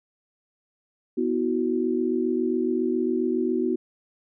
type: chord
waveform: sine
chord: B suspended fourth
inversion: none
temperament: equal with one note detuned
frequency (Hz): 246.9 / 322.7 / 370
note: B3 / E4 / F#4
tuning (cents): 0 / -37 / 0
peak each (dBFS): -26 / -27 / -25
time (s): 1.17-3.76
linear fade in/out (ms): 10
effects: none